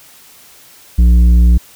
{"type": "tone with tanh clipping", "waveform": "triangle", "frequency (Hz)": 59.4, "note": "A#1", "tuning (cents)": 33, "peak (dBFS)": -6, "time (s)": [0.98, 1.58], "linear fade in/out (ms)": 10, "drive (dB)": 12, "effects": ["white hiss -42 dBFS RMS until 1.75 s"]}